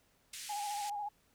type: band-pass noise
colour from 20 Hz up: white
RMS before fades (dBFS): -46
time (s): 0.33-0.9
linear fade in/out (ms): 5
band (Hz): 1800 to 10000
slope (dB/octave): 24
type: tone with vibrato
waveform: sine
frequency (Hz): 824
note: G#5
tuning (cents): -14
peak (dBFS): -36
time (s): 0.49-1.09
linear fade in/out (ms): 10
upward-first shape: square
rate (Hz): 14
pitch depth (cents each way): 30
effects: pink hiss -71 dBFS RMS until 1.34 s